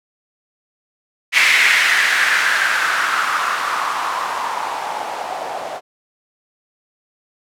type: noise with low-pass filter sweep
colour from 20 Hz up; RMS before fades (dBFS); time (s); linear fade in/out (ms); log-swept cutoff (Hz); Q
violet; -18; 1.32-5.81; 50; 2200 to 670; 3.9
effects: none